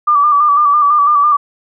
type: tone with vibrato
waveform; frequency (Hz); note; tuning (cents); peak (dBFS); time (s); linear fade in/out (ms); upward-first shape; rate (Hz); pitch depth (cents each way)
sine; 1174.7; D6; 0; -7; 0.07-1.37; 10; square; 6; 40
effects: none